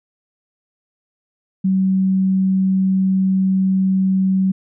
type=tone; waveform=sine; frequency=189.9 Hz; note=F#3; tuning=45 cents sharp; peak=-13 dBFS; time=1.64-4.52 s; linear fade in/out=10 ms; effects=none